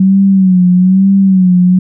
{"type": "tone with vibrato", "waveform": "sine", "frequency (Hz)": 187.6, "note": "F#3", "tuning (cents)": 24, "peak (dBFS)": -4, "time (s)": [0, 1.79], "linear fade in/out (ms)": 5, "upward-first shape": "sine", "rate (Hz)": 1.1, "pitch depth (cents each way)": 76, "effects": []}